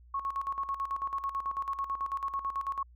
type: tone with tremolo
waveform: sine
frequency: 1100 Hz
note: C#6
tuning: 14 cents flat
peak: -29 dBFS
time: 0.14-2.83 s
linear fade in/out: 5 ms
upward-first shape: square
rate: 9.1 Hz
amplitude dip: 70%
effects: added 60 Hz sine -53 dBFS peak until 2.95 s